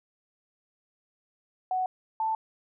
sine tone pair in turn, 743 / 883.6 Hz, F#5 / A5, +7 / +7 cents, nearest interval minor third, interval 300 cents, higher second, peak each -25 / -25 dBFS, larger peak neither, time 1.71-1.86 / 2.2-2.35 s, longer neither, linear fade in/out 2 ms, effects none

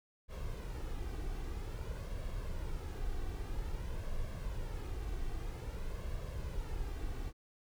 brown noise with flanger, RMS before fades -39 dBFS, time 0.28-7.33 s, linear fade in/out 50 ms, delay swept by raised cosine 1.8 to 2.61 ms, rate 0.51 Hz, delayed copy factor +0.5, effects none

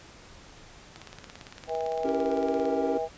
click train, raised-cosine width 0.2 ms, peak -25 dBFS, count 31, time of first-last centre 0.96-2.655 s, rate 17.7 Hz
harmonic tone, 161.2 Hz, E3, 38 cents flat, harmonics 3 / 4 / 5, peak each -31 / -32 / -33 dBFS, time 1.67-3.09 s, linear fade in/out 50 ms
triangle chord, C# diminished seventh, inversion none, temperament equal, 277.2 / 329.6 / 392 / 466.2 Hz, C#4 / E4 / G4 / Bb4, 0 / 0 / 0 / 0 cents, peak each -29 / -35 / -31 / -29 dBFS, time 2.04-2.98 s, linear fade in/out 10 ms
effects pink hiss -50 dBFS RMS until 3.17 s + resampled to 16000 Hz

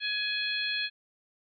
harmonic tone, 839 Hz, G#5, 17 cents sharp, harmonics 2 / 3 / 4 / 5, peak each -34 / -34 / -34 / -34 dBFS, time 0-0.9 s, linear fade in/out 50 ms, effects none

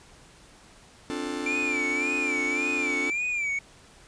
45% pulse chord, D minor seventh, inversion third, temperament just, 264.3 / 293.7 / 352.4 / 440.5 Hz, C4 / D4 / F4 / A4, +18 / 0 / +16 / +2 cents, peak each -36 / -33 / -37 / -37 dBFS, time 1.1-3.1 s, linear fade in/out 0 ms
triangle tone with vibrato, 2349 Hz, D7, in tune, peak -24 dBFS, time 1.46-3.59 s, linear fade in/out 5 ms, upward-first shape sine, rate 1.8 Hz, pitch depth 96 cents each way
effects pink hiss -53 dBFS RMS until 4.07 s + resampled to 22050 Hz

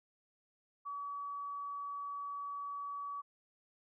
sine tone, 1139 Hz, C#6, 47 cents sharp, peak -39 dBFS, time 0.85-3.22 s, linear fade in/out 20 ms, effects none

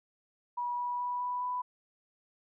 sine tone with pitch steps, 970 / 975.6 / 981.3 / 987 / 992.7 Hz, B5 / B5 / B5 / B5 / B5, -31 / -21 / -11 / -1 / +9 cents, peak -31 dBFS, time 0.57-1.62 s, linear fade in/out 10 ms, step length 210 ms, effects none

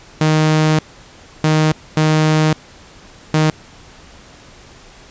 sawtooth tone bursts at uneven times, 155.56 Hz, D#3, in tune, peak -7 dBFS, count 4, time 0.21-0.79 / 1.44-1.72 / 1.97-2.53 / 3.34-3.5 s, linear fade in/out 2 ms, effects pink hiss -42 dBFS RMS until 5.1 s + resampled to 16000 Hz

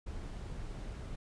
brown noise, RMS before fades -42 dBFS, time 0.06-1.16 s, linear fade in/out 10 ms, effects resampled to 22050 Hz

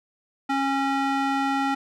square tone with band-pass filter, 273.6 Hz, C#4, 23 cents flat, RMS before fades -24 dBFS, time 0.49-1.75 s, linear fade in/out 10 ms, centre 1100 Hz, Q 0.84, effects none

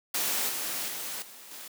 white noise with level steps, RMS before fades -29 / -33 / -36 / -48 / -43 dBFS, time 0.14-1.68 s, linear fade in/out 5 ms, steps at 0.49 / 0.88 / 1.22 / 1.51 s, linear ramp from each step 2 ms, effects high-pass 200 Hz 12 dB/octave

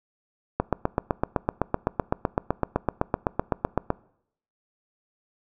click train, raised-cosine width 1 ms, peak -7 dBFS, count 27, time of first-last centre 0.6-3.904 s, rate 7.87 Hz, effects noise-tail reverb RT60 0.7 s tail -23 dB re dry

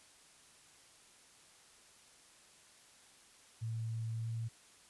sine tone with pitch glide, 113.1 to 114.22 Hz, A2 to A#2, +48 to -35 cents, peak -36 dBFS, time 3.61-4.49 s, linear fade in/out 20 ms, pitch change +17 cents, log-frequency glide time 4.21-4.26 s, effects white hiss -62 dBFS RMS until 4.89 s + resampled to 24000 Hz

